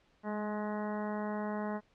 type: harmonic tone with a mistuned harmonic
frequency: 210.8 Hz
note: G#3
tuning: 26 cents sharp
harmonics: 1 / 2 / 3 / 4 / 5 / 6 / 7 / 8 / 9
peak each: -36 / -42 / -41 / -43 / -45 / -52 / -50 / -54 / -51 dBFS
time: 0.23-1.81 s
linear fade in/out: 50 ms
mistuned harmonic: 1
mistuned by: -18 cents
effects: pink hiss -69 dBFS RMS until 1.94 s + low-pass 4000 Hz 12 dB/octave